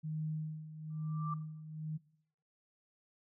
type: tone with tremolo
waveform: sine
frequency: 155.56 Hz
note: D#3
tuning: in tune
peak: -34 dBFS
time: 0.03-1.98 s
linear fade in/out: 20 ms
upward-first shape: sine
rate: 1.1 Hz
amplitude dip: 75%
type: tone with exponential growth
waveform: sine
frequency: 1176 Hz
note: D6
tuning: 2 cents sharp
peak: -35 dBFS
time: 0.9-1.34 s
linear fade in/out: 5 ms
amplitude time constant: 95 ms
effects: noise-tail reverb RT60 0.7 s tail -21 dB re dry